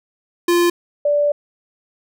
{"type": "tone pair in turn", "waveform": ["square", "sine"], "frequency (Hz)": [347.1, 583.8], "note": ["F4", "D5"], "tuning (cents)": [-11, -10], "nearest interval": "major sixth", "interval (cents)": 901, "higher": "second", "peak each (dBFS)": -13, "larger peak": "neither", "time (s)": [[0.48, 0.7], [1.05, 1.32]], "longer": "second", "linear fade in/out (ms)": 5, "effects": []}